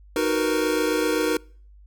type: chord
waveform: square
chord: B major seventh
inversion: first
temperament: equal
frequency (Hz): 311.1 / 370 / 466.2 / 493.9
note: D#4 / F#4 / A#4 / B4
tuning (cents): 0 / 0 / 0 / 0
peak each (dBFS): -26 / -28 / -25 / -30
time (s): 0.16-1.37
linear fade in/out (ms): 2
effects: noise-tail reverb RT60 0.5 s tail -26 dB re dry + added 50 Hz sine -46 dBFS peak until 1.86 s